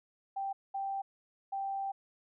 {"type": "tone bursts at uneven times", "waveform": "sine", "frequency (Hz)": 784, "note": "G5", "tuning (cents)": 0, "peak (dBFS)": -33, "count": 3, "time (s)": [[0.36, 0.53], [0.74, 1.02], [1.52, 1.92]], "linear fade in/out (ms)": 10, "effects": []}